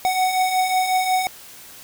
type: beating tone pair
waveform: square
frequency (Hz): 740 / 745.5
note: F#5 / F#5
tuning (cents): 0 / +13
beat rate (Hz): 5.5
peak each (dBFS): -26 / -19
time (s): 0.05-1.27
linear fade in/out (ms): 0
effects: white hiss -42 dBFS RMS until 1.83 s